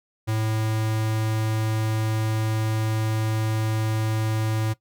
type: tone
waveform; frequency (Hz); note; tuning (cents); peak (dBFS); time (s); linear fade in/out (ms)
square; 109.7; A2; -5; -23; 0.27-4.74; 20
effects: noise-tail reverb RT60 0.1 s tail -17 dB re dry